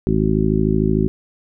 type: harmonic tone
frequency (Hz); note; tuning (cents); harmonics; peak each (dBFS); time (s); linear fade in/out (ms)
53.3; G#1; +46; 1 / 2 / 3 / 4 / 5 / 6 / 7; -23 / -25 / -20 / -20 / -24 / -24 / -21; 0.07-1.08; 0
effects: none